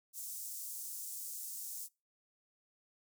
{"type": "high-pass noise", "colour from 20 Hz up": "pink", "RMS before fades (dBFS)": -44, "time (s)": [0.13, 1.89], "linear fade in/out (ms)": 50, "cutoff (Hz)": 6900, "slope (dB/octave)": 24, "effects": ["noise-tail reverb RT60 0.3 s tail -26 dB re dry"]}